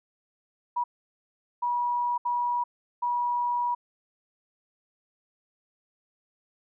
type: tone bursts at uneven times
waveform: sine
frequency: 967 Hz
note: B5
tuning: 37 cents flat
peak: -24 dBFS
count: 4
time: 0.76-0.84 / 1.62-2.18 / 2.25-2.64 / 3.02-3.75 s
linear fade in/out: 10 ms
effects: none